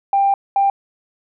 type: tone bursts at uneven times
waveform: sine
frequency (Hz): 792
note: G5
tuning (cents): +18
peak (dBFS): -11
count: 2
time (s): 0.13-0.34 / 0.56-0.7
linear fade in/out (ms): 2
effects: tanh soft clip ceiling -7 dBFS